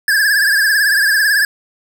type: tone with vibrato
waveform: square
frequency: 1667 Hz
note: G#6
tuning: 6 cents sharp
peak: -11 dBFS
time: 0.08-1.45 s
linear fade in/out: 2 ms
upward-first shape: triangle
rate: 18 Hz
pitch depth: 110 cents each way
effects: none